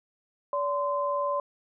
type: tone pair together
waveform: sine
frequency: 574 / 1032.8 Hz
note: D5 / C6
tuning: -40 / -23 cents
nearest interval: minor seventh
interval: 1017 cents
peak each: -28 dBFS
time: 0.53-1.4 s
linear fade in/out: 2 ms
effects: none